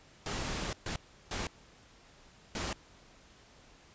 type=noise bursts at uneven times; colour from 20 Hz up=pink; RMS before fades=-36 dBFS; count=4; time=0.26-0.73 / 0.86-0.96 / 1.31-1.47 / 2.55-2.73 s; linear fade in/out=2 ms; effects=pink hiss -59 dBFS RMS until 3.94 s + resampled to 16000 Hz